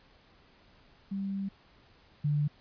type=tone pair in turn; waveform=sine; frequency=196 / 147.22 Hz; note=G3 / D3; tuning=0 / +5 cents; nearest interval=perfect fourth; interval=495 cents; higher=first; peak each=-31 / -25 dBFS; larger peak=second; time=1.11-1.49 / 2.24-2.48 s; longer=first; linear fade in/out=10 ms; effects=pink hiss -61 dBFS RMS until 2.6 s + resampled to 11025 Hz